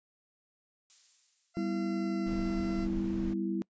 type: noise with exponential decay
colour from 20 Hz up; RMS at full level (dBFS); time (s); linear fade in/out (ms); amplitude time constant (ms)
violet; -48; 0.9-2.42; 0; 330
type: tone with pitch glide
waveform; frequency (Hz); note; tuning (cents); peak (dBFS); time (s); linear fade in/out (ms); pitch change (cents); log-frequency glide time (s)
20% pulse; 684 to 679.3; F5 to F5; -36 to -48; -38; 1.54-2.88; 50; -12; 1.7-2.18
type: chord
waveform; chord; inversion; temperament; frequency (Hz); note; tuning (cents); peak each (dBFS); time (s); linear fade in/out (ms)
sine; E minor; first; equal; 196 / 246.9 / 329.6; G3 / B3 / E4; 0 / 0 / 0; -33 / -39 / -33; 1.57-3.62; 0
type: noise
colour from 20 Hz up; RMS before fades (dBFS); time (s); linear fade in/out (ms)
brown; -40; 2.26-3.34; 10
effects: noise-tail reverb RT60 0.1 s tail -25 dB re dry + resampled to 16000 Hz